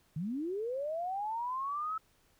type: linear sweep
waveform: sine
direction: up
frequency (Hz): 142.9 to 1312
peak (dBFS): -33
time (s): 0.16-1.98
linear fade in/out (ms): 5
effects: pink hiss -69 dBFS RMS until 2.39 s